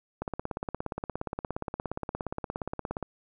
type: click train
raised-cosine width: 1 ms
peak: -18 dBFS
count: 49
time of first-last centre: 0.22-3.027 s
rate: 17.1 Hz
effects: none